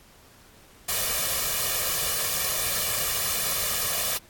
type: noise with comb filter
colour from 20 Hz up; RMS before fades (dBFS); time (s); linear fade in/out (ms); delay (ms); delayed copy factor
white; -26; 0.88-4.18; 10; 1.7; +0.7
effects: pink hiss -54 dBFS RMS until 4.29 s + AAC 64 kbps